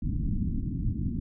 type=low-pass noise; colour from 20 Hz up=pink; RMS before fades=-29 dBFS; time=0.02-1.2 s; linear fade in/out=10 ms; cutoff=280 Hz; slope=48 dB/octave; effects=none